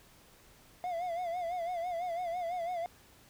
triangle tone with vibrato, 698 Hz, F5, 1 cent flat, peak -31 dBFS, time 0.84-2.86 s, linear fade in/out 0 ms, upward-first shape sine, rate 6 Hz, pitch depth 87 cents each way, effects pink hiss -60 dBFS RMS until 3.29 s

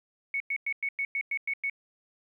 sine tone bursts, 2217 Hz, C#7, in tune, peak -27 dBFS, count 9, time 0.34-1.698 s, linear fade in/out 2 ms, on 62 ms, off 100 ms, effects 11-bit

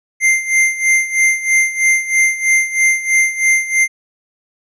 square tone with tremolo, 2093 Hz, C7, in tune, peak -9 dBFS, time 0.2-3.88 s, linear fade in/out 50 ms, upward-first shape sine, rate 3.1 Hz, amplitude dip 80%, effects resampled to 24000 Hz

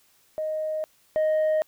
sine tone pair in turn, 622.3 / 622.3 Hz, D#5 / D#5, 0 / 0 cents, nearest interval unison, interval 0 cents, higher neither, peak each -25 / -17 dBFS, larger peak second, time 0.38-0.84 / 1.16-1.62 s, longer neither, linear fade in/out 0 ms, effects tanh soft clip ceiling -19 dBFS + white hiss -62 dBFS RMS until 1.67 s

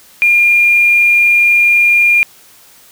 sine tone with quantisation, 2408 Hz, D7, 43 cents sharp, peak -6 dBFS, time 0.22-2.23 s, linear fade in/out 0 ms, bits 5, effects white hiss -43 dBFS RMS until 2.91 s

